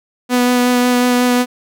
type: tone with vibrato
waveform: sawtooth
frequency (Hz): 246.9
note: B3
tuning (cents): 0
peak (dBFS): -7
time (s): 0.29-1.46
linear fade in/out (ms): 50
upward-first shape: sine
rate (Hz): 5.5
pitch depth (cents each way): 11
effects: none